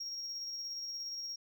sine tone with tremolo, 5588 Hz, F8, in tune, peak -35 dBFS, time 0-1.36 s, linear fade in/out 10 ms, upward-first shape square, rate 17 Hz, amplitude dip 30%, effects tanh soft clip ceiling -37 dBFS

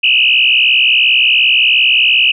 sine tone with frequency modulation, 2742 Hz, F7, 32 cents flat, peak -7 dBFS, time 0.03-2.32 s, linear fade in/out 10 ms, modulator 62.8 Hz, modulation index 3.7, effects none

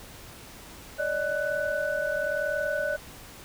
sine tone cluster, 574 / 615 / 1491 Hz, D5 / D#5 / F#6, -40 / -20 / +13 cents, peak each -30 dBFS, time 0.98-2.97 s, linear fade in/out 20 ms, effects pink hiss -46 dBFS RMS until 3.44 s

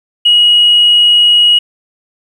sine tone, 2900 Hz, F#7, 35 cents flat, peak -3 dBFS, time 0.25-1.59 s, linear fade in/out 10 ms, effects tanh soft clip ceiling 0 dBFS + 7-bit

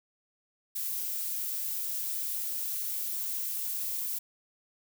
violet noise with amplitude modulation, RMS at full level -32 dBFS, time 0.75-4.19 s, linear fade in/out 10 ms, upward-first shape sine, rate 244 Hz, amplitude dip 35%, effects none

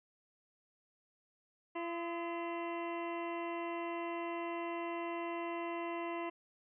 harmonic tone with a mistuned harmonic, 340 Hz, F4, 46 cents flat, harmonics 1 / 2 / 3 / 4 / 5 / 6 / 7 / 8 / 9, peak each -40 / -43 / -43 / -56 / -58 / -49 / -60 / -51 / -60 dBFS, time 1.75-6.3 s, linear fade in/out 10 ms, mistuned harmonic 4, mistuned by -100 cents, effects none

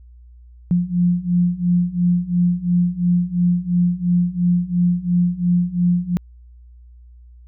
sine beating tone pair, 174.61 / 177.51 Hz, F3 / F3, 0 / +28 cents, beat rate 2.9 Hz, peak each -19 / -17 dBFS, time 0.71-6.17 s, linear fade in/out 0 ms, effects added 60 Hz sine -41 dBFS peak until 7.47 s

